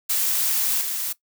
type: noise with level steps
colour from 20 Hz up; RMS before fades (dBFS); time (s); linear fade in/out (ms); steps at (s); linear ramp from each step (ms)
blue; -22 / -27; 0.09-1.13; 10; 0.81; 2
effects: noise-tail reverb RT60 0.1 s tail -18 dB re dry